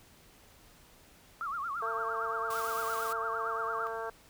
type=tone with vibrato; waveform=sine; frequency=1238 Hz; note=D#6; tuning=9 cents flat; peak=-33 dBFS; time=1.41-3.87 s; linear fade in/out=0 ms; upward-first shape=sine; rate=8.8 Hz; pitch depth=220 cents each way
type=harmonic tone; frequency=225.7 Hz; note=A3; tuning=44 cents sharp; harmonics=2 / 3 / 4 / 5 / 6 / 7; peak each=-39 / -41 / -42 / -43 / -44 / -44 dBFS; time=1.82-4.1 s; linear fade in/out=5 ms
type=noise; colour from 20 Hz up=white; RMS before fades=-44 dBFS; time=2.5-3.13 s; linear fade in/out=5 ms
effects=pink hiss -59 dBFS RMS until 4.29 s